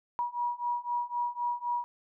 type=beating tone pair; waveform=sine; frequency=961 / 964.9 Hz; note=B5 / B5; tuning=-48 / -41 cents; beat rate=3.9 Hz; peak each=-33 / -32 dBFS; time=0.19-1.84 s; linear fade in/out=0 ms; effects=none

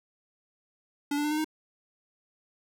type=tone with pitch steps; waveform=square; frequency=287.9 / 293.6 / 299.4 / 305.4 / 311.4 Hz; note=D4 / D4 / D4 / D#4 / D#4; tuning=-34 / 0 / +33 / -32 / +2 cents; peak=-27 dBFS; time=1.11-1.445 s; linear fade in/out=5 ms; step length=67 ms; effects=none

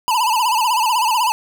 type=tone with vibrato; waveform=square; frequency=932.3 Hz; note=A#5; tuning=in tune; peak=-15 dBFS; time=0.08-1.32 s; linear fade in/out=0 ms; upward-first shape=sine; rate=16 Hz; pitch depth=140 cents each way; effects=none

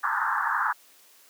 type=band-pass noise; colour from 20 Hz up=white; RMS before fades=-26 dBFS; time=0.03-0.73 s; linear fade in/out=10 ms; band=830 to 1700 Hz; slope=96 dB/octave; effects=white hiss -56 dBFS RMS until 1.29 s + high-pass 300 Hz 12 dB/octave

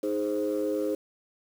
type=chord; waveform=sine; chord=Ab major; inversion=second; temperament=equal; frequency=311.1 / 415.3 / 523.3 Hz; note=Eb4 / Ab4 / C5; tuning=0 / 0 / 0 cents; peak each=-29 dBFS; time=0.03-0.95 s; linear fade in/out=5 ms; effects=tanh soft clip ceiling -20 dBFS + 8-bit

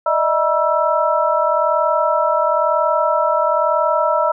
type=tone cluster; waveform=sine; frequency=602 / 643 / 960 / 1326 Hz; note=D5 / E5 / B5 / E6; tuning=+43 / -43 / -49 / +10 cents; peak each=-19 dBFS; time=0.06-4.32 s; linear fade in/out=5 ms; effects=none

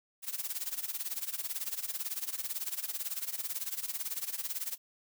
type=noise with tremolo; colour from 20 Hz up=blue; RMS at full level=-34 dBFS; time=0.22-4.78 s; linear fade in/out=50 ms; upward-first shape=sine; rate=18 Hz; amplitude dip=85%; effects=none

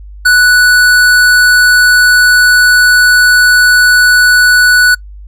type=tone with hard clipping; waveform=sine; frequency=1480 Hz; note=F#6; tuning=in tune; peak=-5 dBFS; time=0.25-4.95 s; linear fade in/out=10 ms; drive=15 dB; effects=noise-tail reverb RT60 0.1 s tail -26 dB re dry + added 50 Hz sine -27 dBFS peak until 5.27 s

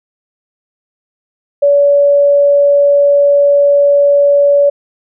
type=tone; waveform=sine; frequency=570 Hz; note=C#5; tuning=48 cents sharp; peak=-5 dBFS; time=1.62-4.7 s; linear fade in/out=10 ms; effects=none

